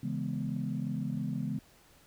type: chord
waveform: sine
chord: C# minor seventh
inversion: none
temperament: equal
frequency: 138.59 / 164.81 / 207.7 / 246.9 Hz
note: C#3 / E3 / G#3 / B3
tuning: 0 / 0 / 0 / 0 cents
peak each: -36 / -37 / -36 / -37 dBFS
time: 0.03-1.59 s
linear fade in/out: 5 ms
effects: tanh soft clip ceiling -22 dBFS + pink hiss -61 dBFS RMS until 2.06 s